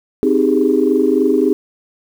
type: chord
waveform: sine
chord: Ab major seventh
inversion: first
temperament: equal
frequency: 261.6 / 311.1 / 392 / 415.3 Hz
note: C4 / Eb4 / G4 / Ab4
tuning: 0 / 0 / 0 / 0 cents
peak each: -16 dBFS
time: 0.23-1.53 s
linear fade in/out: 0 ms
effects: tanh soft clip ceiling 0 dBFS + 7-bit